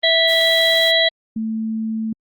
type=harmonic tone; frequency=656 Hz; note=E5; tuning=9 cents flat; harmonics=1 / 3 / 5 / 6; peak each=-18 / -18 / -18 / -18 dBFS; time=0.03-1.09 s; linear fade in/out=10 ms
type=noise; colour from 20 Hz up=white; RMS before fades=-34 dBFS; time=0.28-0.91 s; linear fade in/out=10 ms
type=tone; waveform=sine; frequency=221.3 Hz; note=A3; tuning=10 cents sharp; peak=-20 dBFS; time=1.36-2.13 s; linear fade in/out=5 ms
effects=Opus 24 kbps